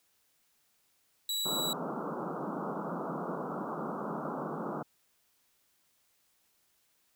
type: tone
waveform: sawtooth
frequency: 3909 Hz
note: B7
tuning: 19 cents flat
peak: -28 dBFS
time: 1.29-1.73 s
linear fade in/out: 2 ms
type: band-pass noise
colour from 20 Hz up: pink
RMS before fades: -37 dBFS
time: 1.45-4.83 s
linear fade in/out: 10 ms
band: 150 to 1400 Hz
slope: 96 dB/octave
effects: white hiss -72 dBFS RMS until 7.15 s